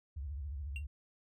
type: tone with vibrato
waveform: sine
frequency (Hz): 70.8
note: C#2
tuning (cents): +37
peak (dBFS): -38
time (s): 0.16-0.87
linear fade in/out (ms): 10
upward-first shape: triangle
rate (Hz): 14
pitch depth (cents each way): 240
type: tone with exponential decay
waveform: triangle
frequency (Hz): 2752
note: F7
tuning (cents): -26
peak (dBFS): -36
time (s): 0.76-0.84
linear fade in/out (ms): 1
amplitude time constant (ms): 17
effects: none